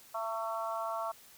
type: harmonic tone with a mistuned harmonic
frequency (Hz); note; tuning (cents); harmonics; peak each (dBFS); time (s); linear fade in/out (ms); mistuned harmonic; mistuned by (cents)
223.7; A3; +29; 3 / 4 / 5 / 6; -37 / -40 / -38 / -42; 0.14-1.12; 10; 4; +19
effects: white hiss -57 dBFS RMS until 1.37 s